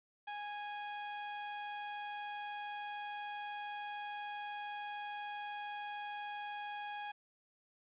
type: tone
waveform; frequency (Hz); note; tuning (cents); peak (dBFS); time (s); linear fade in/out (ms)
sawtooth; 827; G#5; -8; -37; 0.27-7.12; 10
effects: resampled to 8000 Hz + 11-bit